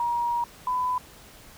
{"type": "tone pair in turn", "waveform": "sine", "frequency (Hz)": [950, 1001.5], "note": ["A#5", "B5"], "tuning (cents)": [33, 24], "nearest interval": "minor second", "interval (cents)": 91, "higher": "second", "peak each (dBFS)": -23, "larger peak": "neither", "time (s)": [[0, 0.44], [0.67, 0.98]], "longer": "first", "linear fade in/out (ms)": 2, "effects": ["pink hiss -49 dBFS RMS until 1.57 s"]}